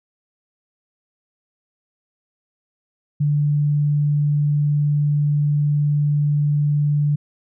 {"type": "tone", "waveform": "sine", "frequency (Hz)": 146.83, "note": "D3", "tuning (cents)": 0, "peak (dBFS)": -15, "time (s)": [3.2, 7.16], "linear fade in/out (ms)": 10, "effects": []}